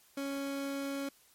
30% pulse tone, 277.2 Hz, C#4, in tune, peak -32 dBFS, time 0.17-1.09 s, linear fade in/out 5 ms, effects white hiss -64 dBFS RMS until 1.34 s + MP3 64 kbps

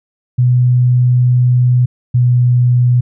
sine tone pair in turn, 124.3 / 123.23 Hz, B2 / B2, +12 / -3 cents, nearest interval unison, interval 15 cents, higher first, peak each -7 dBFS, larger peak neither, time 0.38-1.86 / 2.14-3.01 s, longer first, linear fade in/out 10 ms, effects none

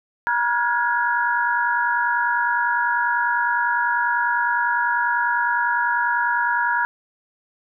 sine tone cluster, 956 / 1414 / 1464 / 1663 Hz, A#5 / F6 / F#6 / G#6, +43 / +21 / -19 / +2 cents, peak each -21 / -25 / -27 / -23 dBFS, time 0.27-6.85 s, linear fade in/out 0 ms, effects none

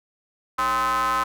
square ring-modulated tone, 122.4 Hz, B2, 15 cents flat, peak -18 dBFS, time 0.58-1.24 s, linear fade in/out 10 ms, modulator 1160 Hz, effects none

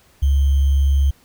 sine tone with sample-and-hold, 69.3 Hz, C#2, in tune, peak -12 dBFS, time 0.22-1.11 s, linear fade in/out 10 ms, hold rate 3150 Hz, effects pink hiss -54 dBFS RMS until 1.24 s

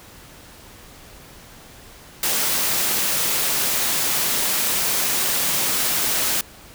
white high-pass noise, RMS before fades -21 dBFS, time 2.23-6.41 s, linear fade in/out 2 ms, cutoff 120 Hz, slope 48 dB/octave, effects pink hiss -44 dBFS RMS until 6.74 s

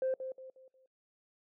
sine tone with echo, 522 Hz, C5, 4 cents flat, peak -28 dBFS, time 0.02-0.14 s, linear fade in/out 2 ms, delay 180 ms, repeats 4, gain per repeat -9 dB, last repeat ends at 0.86 s, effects noise-tail reverb RT60 0.5 s tail -26 dB re dry + tanh soft clip ceiling -26 dBFS

